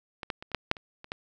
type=clicks; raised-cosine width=0.3 ms; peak=-20 / -14 / -25 / -29 / -10 / -6 / -28 / -28 / -17 dBFS; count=9; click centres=0.232 / 0.302 / 0.425 / 0.517 / 0.547 / 0.714 / 0.768 / 1.044 / 1.119 s; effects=none